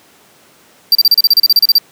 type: tone bursts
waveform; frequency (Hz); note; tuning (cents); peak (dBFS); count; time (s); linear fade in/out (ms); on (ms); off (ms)
square; 4699; D8; 0; -5; 14; 0.92-1.783; 2; 31; 33
effects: pink hiss -46 dBFS RMS until 1.91 s + high-pass 200 Hz 12 dB/octave